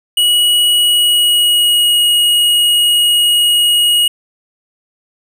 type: tone with pitch glide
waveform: square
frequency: 2916 to 2889 Hz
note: F#7 to F#7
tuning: -26 to -42 cents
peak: -9 dBFS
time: 0.17-4.08 s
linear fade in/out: 5 ms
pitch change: -16 cents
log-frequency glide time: 0.74-2.07 s
effects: none